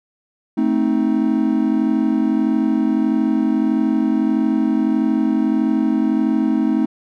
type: chord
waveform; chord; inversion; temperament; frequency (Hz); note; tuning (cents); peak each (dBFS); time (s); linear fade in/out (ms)
triangle; A diminished; none; equal with one note detuned; 220 / 261.6 / 313.7; A3 / C4 / Eb4; 0 / 0 / +14; -17; 0.57-6.86; 10
effects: none